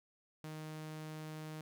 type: tone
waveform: sawtooth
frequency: 155.56 Hz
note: D#3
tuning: in tune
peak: -40 dBFS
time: 0.44-1.61 s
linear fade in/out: 0 ms
effects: none